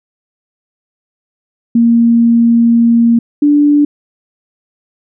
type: tone pair in turn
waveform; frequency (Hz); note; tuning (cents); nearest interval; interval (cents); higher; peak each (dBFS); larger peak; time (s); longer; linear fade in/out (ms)
sine; 233.1 / 292.2; A#3 / D4; 0 / -9; major third; 391; second; -5; neither; 1.75-3.19 / 3.42-3.85; first; 5
effects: none